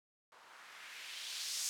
violet noise with low-pass filter sweep, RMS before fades -45 dBFS, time 0.32-1.69 s, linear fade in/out 0 ms, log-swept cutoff 900 to 6400 Hz, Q 1.4, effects none

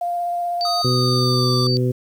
sine tone with vibrato, 698.5 Hz, F5, in tune, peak -20 dBFS, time 0.01-0.82 s, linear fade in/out 5 ms, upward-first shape square, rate 16 Hz, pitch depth 8 cents each way
sine tone, 4598 Hz, D8, 37 cents flat, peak -21 dBFS, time 0.61-1.77 s, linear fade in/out 0 ms
square tone with pitch glide, 1249 to 1178.9 Hz, D#6 to D6, +6 to +6 cents, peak -26 dBFS, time 0.65-1.67 s, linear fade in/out 2 ms, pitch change -100 cents, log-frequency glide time 0.86-1.5 s
harmonic tone, 125.4 Hz, B2, 27 cents sharp, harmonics 1 / 2 / 3 / 4, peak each -18 / -24 / -23 / -28 dBFS, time 0.84-1.92 s, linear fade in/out 10 ms
effects 8-bit

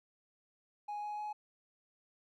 triangle tone with pitch steps, 830.6 / 836.4 / 842.2 Hz, G#5 / G#5 / G#5, 0 / +12 / +24 cents, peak -35 dBFS, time 0.88-1.33 s, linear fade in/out 10 ms, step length 150 ms, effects tanh soft clip ceiling -32 dBFS

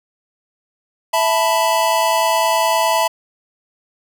square chord, E suspended fourth, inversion none, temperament just, 659.3 / 879 / 988.9 Hz, E5 / A5 / B5, 0 / -2 / +2 cents, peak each -19 dBFS, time 1.13-3.08 s, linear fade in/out 10 ms, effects none

